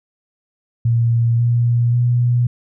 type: tone with pitch steps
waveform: sine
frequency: 116.8 / 119.12 / 121.48 Hz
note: A#2 / A#2 / B2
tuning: +4 / +38 / -28 cents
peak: -12 dBFS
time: 0.85-2.47 s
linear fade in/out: 5 ms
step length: 540 ms
effects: none